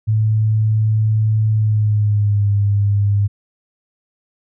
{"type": "tone with pitch glide", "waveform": "sine", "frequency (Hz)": [108.8, 101.51], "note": ["A2", "G#2"], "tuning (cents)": [-19, -39], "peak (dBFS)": -12, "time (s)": [0.07, 3.28], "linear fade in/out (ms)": 20, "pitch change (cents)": -120, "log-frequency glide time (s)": [1.51, 2.5], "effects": []}